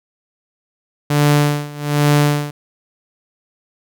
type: tone with tremolo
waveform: sawtooth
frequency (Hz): 146.6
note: D3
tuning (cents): -3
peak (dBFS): -6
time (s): 1.1-2.51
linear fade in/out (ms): 5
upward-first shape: sine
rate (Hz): 1.2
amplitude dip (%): 90
effects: none